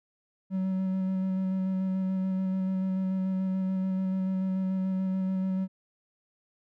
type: tone with vibrato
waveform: triangle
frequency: 188.7 Hz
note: F#3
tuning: 34 cents sharp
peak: -24 dBFS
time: 0.5-5.68 s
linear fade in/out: 50 ms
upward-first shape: square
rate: 6.9 Hz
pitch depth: 11 cents each way
effects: none